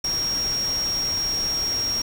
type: tone in noise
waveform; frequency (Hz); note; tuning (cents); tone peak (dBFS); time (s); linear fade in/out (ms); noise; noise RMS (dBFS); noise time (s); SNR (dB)
sine; 5588; F8; 0; -22; 0.04-2.02; 5; pink; -34; 0.04-2.02; +9
effects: none